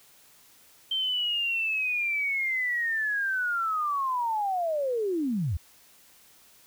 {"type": "linear sweep", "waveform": "sine", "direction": "down", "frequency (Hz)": [3136, 68.7], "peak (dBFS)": -25, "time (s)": [0.91, 5.57], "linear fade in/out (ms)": 5, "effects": ["white hiss -57 dBFS RMS until 6.66 s"]}